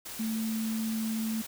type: tone in noise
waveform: sine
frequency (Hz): 221.8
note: A3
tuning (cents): +14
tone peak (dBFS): -29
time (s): 0.19-1.42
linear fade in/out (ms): 10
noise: white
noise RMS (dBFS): -41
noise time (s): 0.05-1.47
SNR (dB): +9
effects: none